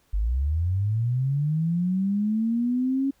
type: linear sweep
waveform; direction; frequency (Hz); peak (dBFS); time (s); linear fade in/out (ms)
sine; up; 46.99 to 276.1; -21; 0.13-3.11; 10
effects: pink hiss -65 dBFS RMS until 3.2 s